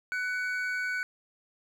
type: tone pair together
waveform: triangle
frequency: 1494 / 2255 Hz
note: F#6 / C#7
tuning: +16 / +29 cents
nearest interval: perfect fifth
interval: 713 cents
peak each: -28 / -35 dBFS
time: 0.12-1.03 s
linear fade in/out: 0 ms
effects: none